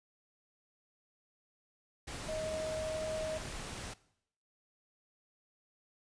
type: tone in noise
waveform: sine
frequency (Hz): 629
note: D#5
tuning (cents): +19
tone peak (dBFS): -36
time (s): 2.28-3.38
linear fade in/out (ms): 10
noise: pink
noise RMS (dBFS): -43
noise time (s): 2.07-3.94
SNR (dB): +4
effects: noise-tail reverb RT60 0.7 s tail -19 dB re dry + resampled to 22050 Hz